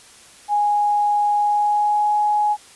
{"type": "tone with pitch glide", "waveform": "sine", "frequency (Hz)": [828, 837.1], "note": ["G#5", "G#5"], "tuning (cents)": [-5, 13], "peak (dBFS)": -15, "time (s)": [0.48, 2.57], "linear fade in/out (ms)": 50, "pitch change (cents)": 18, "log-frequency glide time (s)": [1.37, 2.12], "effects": ["white hiss -46 dBFS RMS until 2.75 s", "resampled to 24000 Hz"]}